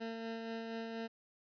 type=tone with tremolo; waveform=20% pulse; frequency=226.9 Hz; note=A#3; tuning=47 cents flat; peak=-34 dBFS; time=0-1.08 s; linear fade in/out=20 ms; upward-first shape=sine; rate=4.2 Hz; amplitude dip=30%; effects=resampled to 11025 Hz